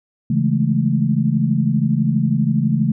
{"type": "chord", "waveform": "sine", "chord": "A major seventh", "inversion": "first", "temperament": "equal", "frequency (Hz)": [138.59, 164.81, 207.7, 220], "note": ["C#3", "E3", "G#3", "A3"], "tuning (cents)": [0, 0, 0, 0], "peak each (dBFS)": [-19, -20, -22, -19], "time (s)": [0.3, 2.92], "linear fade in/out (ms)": 5, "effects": []}